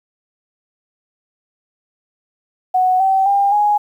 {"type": "tone with pitch steps", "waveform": "sine", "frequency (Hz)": [740, 769.2, 799.6, 831.1], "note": ["F#5", "G5", "G5", "G#5"], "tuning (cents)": [0, -33, 34, 1], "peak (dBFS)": -11, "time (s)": [2.74, 3.78], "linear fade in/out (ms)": 10, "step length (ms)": 260, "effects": ["8-bit"]}